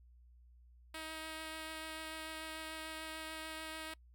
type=tone with vibrato; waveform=5% pulse; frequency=316.7 Hz; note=D#4; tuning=31 cents sharp; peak=-32 dBFS; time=0.94-3.94 s; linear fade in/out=5 ms; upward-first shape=triangle; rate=6.8 Hz; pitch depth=12 cents each way; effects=noise-tail reverb RT60 0.1 s tail -24 dB re dry + added 60 Hz sine -59 dBFS peak until 4.14 s